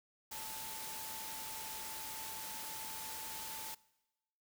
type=tone in noise; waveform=sine; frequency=880 Hz; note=A5; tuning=in tune; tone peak=-50 dBFS; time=0.31-3.75 s; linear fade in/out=10 ms; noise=white; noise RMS=-45 dBFS; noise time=0.31-3.75 s; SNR=-8 dB; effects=noise-tail reverb RT60 1.0 s tail -22 dB re dry